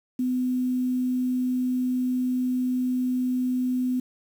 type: tone with quantisation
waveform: sine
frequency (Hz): 252.4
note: B3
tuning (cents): +38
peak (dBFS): -22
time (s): 0.19-4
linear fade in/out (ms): 5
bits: 8
effects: none